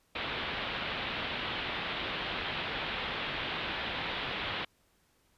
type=low-pass noise; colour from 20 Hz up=white; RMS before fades=-36 dBFS; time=0.15-4.65 s; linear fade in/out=5 ms; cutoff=3700 Hz; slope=48 dB/octave; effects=pink hiss -70 dBFS RMS until 5.37 s + resampled to 32000 Hz